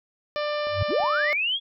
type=harmonic tone; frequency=594 Hz; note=D5; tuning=20 cents sharp; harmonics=1 / 2 / 3 / 4 / 5 / 6 / 7 / 8 / 9; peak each=-26 / -32 / -36 / -38 / -40 / -42 / -43 / -44 / -45 dBFS; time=0.36-1.33 s; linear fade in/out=0 ms
type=clicks; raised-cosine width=1 ms; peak=-28 dBFS; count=5; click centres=0.67 / 0.812 / 0.908 / 1.002 / 1.038 s
type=tone with exponential growth; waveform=sine; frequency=96.7 Hz; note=G2; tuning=23 cents flat; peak=-18 dBFS; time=0.67-0.83 s; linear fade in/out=5 ms; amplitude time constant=34 ms
type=linear sweep; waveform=sine; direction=up; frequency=166.6 to 3402 Hz; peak=-22 dBFS; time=0.88-1.6 s; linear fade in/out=50 ms
effects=none